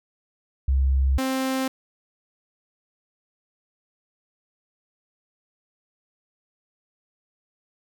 sine / sawtooth tone pair in turn, 66.9 / 263.3 Hz, C2 / C4, +39 / +11 cents, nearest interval 2 octaves, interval 2372 cents, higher second, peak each -17 / -19 dBFS, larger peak first, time 0.68-1.18 / 1.18-1.68 s, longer neither, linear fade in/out 5 ms, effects none

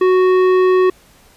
sine tone with tanh clipping, 370 Hz, F#4, in tune, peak -11 dBFS, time 0.01-0.9 s, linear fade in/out 5 ms, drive 13 dB, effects pink hiss -49 dBFS RMS until 1.36 s + resampled to 32000 Hz

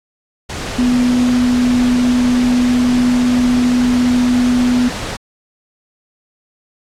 sine tone in noise, 246.9 Hz, B3, in tune, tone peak -10 dBFS, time 0.78-4.89 s, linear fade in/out 10 ms, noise pink, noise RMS -24 dBFS, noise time 0.49-5.17 s, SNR +11 dB, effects low-pass 7000 Hz 12 dB/octave + AAC 64 kbps

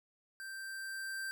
square tone with level ramp, 1568 Hz, G6, in tune, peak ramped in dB -44 to -38 dBFS, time 0.4-1.31 s, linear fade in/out 0 ms, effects none

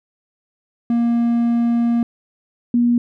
triangle / sine tone pair in turn, 235.2 / 239.4 Hz, A#3 / A#3, +16 / +46 cents, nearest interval unison, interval 30 cents, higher second, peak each -12 dBFS, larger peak neither, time 0.9-2.03 / 2.74-2.98 s, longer first, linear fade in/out 2 ms, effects none

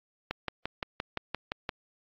click train, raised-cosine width 0.3 ms, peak -15 dBFS, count 9, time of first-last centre 0.31-1.692 s, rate 5.79 Hz, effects low-pass 5000 Hz 12 dB/octave + AAC 48 kbps

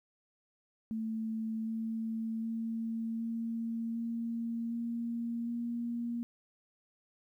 sine tone with pitch steps, 221.9 / 224.2 / 226.6 / 228.9 / 231.3 / 233.7 / 236.2 Hz, A3 / A3 / A#3 / A#3 / A#3 / A#3 / A#3, +15 / +33 / -49 / -31 / -13 / +5 / +23 cents, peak -33 dBFS, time 0.91-6.23 s, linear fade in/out 0 ms, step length 760 ms, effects 12-bit

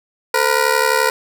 15% pulse ring-modulated tone, 479.5 Hz, A#4, 49 cents sharp, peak -4 dBFS, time 0.34-1.1 s, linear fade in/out 2 ms, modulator 35.8 Hz, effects none

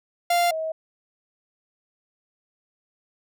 45% pulse / sine tone pair in turn, 696 / 638.2 Hz, F5 / D#5, -6 / +44 cents, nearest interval major second, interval 150 cents, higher first, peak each -18 / -25 dBFS, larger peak first, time 0.3-0.51 / 0.51-0.72 s, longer neither, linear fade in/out 5 ms, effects none

